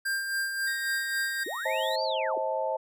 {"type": "tone with tremolo", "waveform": "square", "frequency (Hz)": 1591, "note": "G6", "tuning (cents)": 25, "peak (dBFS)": -27, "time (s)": [0.05, 1.44], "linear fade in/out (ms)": 10, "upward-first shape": "sine", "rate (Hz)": 3.7, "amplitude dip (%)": 45}
{"type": "tone", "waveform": "35% pulse", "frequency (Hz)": 1864.7, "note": "A#6", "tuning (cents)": 0, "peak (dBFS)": -34, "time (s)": [0.67, 1.96], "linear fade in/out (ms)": 5}
{"type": "linear two-way sweep", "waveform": "sine", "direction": "up then down", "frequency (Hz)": [279.1, 4759, 279.1], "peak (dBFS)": -33, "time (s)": [1.46, 2.38], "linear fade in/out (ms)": 5, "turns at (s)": 2.03}
{"type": "chord", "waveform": "sine", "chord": "A diminished", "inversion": "first", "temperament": "just", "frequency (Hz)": [528, 633.6, 880], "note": ["C5", "Eb5", "A5"], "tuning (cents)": [16, 31, 0], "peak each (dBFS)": -31, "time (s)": [1.65, 2.77], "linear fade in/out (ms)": 10}
{"effects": []}